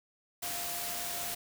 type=tone in noise; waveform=sine; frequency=698.5 Hz; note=F5; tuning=in tune; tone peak=-44 dBFS; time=0.42-1.35 s; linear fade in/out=10 ms; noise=white; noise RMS=-37 dBFS; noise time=0.42-1.35 s; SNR=-10 dB; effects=none